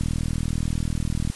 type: click train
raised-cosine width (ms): 5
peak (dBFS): -13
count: 53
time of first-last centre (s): 0.01-1.3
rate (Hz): 40.3
effects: white hiss -41 dBFS RMS until 1.35 s + resampled to 24000 Hz